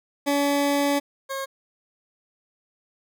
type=tone pair in turn; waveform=20% pulse; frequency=284.4 / 540.9 Hz; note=C#4 / C#5; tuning=+45 / -43 cents; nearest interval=major seventh; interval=1112 cents; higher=second; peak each=-15 / -23 dBFS; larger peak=first; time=0.26-1 / 1.29-1.46 s; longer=first; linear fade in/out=20 ms; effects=none